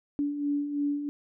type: beating tone pair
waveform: sine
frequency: 285.9 / 288.9 Hz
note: D4 / D4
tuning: -46 / -28 cents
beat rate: 3 Hz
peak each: -35 / -27 dBFS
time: 0.19-1.09 s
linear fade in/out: 0 ms
effects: none